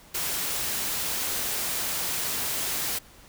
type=noise; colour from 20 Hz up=white; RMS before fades=-29 dBFS; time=0.14-2.99 s; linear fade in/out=10 ms; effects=pink hiss -52 dBFS RMS until 3.28 s